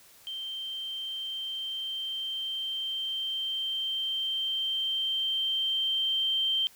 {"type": "tone with level ramp", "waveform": "sine", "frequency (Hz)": 3136, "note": "G7", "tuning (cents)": 0, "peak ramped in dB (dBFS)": [-34, -24], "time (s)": [0.27, 6.67], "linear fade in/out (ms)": 0, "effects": ["white hiss -56 dBFS RMS until 6.75 s"]}